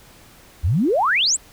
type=exponential sweep; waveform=sine; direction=up; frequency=69 to 8450 Hz; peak=-15 dBFS; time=0.63-1.37 s; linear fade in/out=20 ms; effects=pink hiss -48 dBFS RMS until 1.52 s

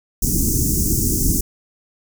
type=band-stop noise; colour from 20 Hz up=pink; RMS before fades=-18 dBFS; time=0.22-1.41 s; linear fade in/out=5 ms; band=360 to 5800 Hz; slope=48 dB/octave; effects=none

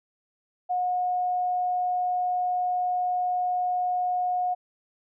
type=tone; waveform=sine; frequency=724 Hz; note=F#5; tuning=38 cents flat; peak=-23 dBFS; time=0.69-4.55 s; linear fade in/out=20 ms; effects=none

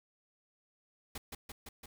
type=noise with echo; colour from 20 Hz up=pink; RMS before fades=-42 dBFS; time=1.15-1.18 s; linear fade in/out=5 ms; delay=170 ms; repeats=4; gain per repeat=-2 dB; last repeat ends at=1.86 s; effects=none

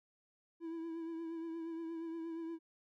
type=tone with vibrato; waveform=triangle; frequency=329.6 Hz; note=E4; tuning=in tune; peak=-38 dBFS; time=0.6-2.59 s; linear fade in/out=50 ms; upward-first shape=triangle; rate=8.5 Hz; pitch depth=40 cents each way; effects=none

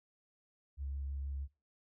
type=tone with vibrato; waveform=sine; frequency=69.3 Hz; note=C#2; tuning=in tune; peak=-36 dBFS; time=0.77-1.48 s; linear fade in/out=50 ms; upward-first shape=sine; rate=6.3 Hz; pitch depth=13 cents each way; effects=noise-tail reverb RT60 0.4 s tail -25 dB re dry + tanh soft clip ceiling -32 dBFS

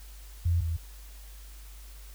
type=tone pair in turn; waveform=sine; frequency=85.5 / 82.07 Hz; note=F2 / E2; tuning=-36 / -7 cents; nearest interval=minor second; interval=71 cents; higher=first; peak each=-22 / -27 dBFS; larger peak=first; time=0.45-0.61 / 0.61-0.77 s; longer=neither; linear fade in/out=10 ms; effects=added 50 Hz sine -44 dBFS peak until 2.14 s + white hiss -54 dBFS RMS until 2.14 s

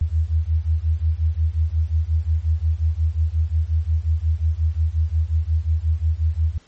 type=beating tone pair; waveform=sine; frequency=77 / 82.6 Hz; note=D#2 / E2; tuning=-17 / +4 cents; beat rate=5.6 Hz; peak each=-20 dBFS; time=0.01-6.58 s; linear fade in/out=5 ms; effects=pink hiss -55 dBFS RMS until 6.67 s + MP3 32 kbps

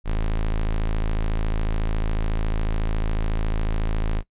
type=tone; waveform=square; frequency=27 Hz; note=A0; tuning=32 cents flat; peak=-21 dBFS; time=0.04-4.23 s; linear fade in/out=50 ms; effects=noise-tail reverb RT60 0.1 s tail -18 dB re dry + resampled to 8000 Hz

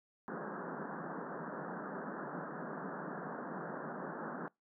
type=band-pass noise; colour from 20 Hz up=pink; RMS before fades=-43 dBFS; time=0.28-4.48 s; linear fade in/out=0 ms; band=150 to 1700 Hz; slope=96 dB/octave; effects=noise-tail reverb RT60 0.2 s tail -25 dB re dry

